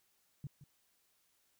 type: tone with echo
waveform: sine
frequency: 141.5 Hz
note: C#3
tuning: 36 cents sharp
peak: -39 dBFS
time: 0.44-0.47 s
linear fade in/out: 2 ms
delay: 170 ms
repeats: 1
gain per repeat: -13 dB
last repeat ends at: 0.64 s
effects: white hiss -75 dBFS RMS until 1.59 s